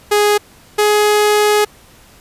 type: tone pair in turn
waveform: sawtooth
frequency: 415.3 / 419.2 Hz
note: G#4 / G#4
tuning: 0 / +16 cents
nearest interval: unison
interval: 16 cents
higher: second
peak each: -6 dBFS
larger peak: neither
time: 0.11-0.38 / 0.78-1.65 s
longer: second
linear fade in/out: 10 ms
effects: pink hiss -45 dBFS RMS until 2.2 s + resampled to 32000 Hz